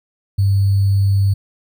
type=tone with sample-and-hold; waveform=sine; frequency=98.5 Hz; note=G2; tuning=9 cents sharp; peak=-11 dBFS; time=0.38-1.34 s; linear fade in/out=10 ms; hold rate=4410 Hz; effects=none